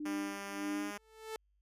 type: tone with tremolo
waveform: sine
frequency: 300 Hz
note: D4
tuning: 37 cents sharp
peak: -34 dBFS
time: 0-0.91 s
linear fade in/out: 5 ms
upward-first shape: sine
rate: 1.7 Hz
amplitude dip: 95%
type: tone with pitch glide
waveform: 5% pulse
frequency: 199.2 to 204.6 Hz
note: G3 to G#3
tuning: +28 to -26 cents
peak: -30 dBFS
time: 0.05-0.98 s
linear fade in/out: 10 ms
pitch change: +46 cents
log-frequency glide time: 0.54-0.86 s
type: tone with exponential growth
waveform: sawtooth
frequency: 440 Hz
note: A4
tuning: in tune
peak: -33 dBFS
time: 0.93-1.36 s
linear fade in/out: 0 ms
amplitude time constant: 93 ms
effects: added 50 Hz sine -70 dBFS peak until 1.61 s + resampled to 32000 Hz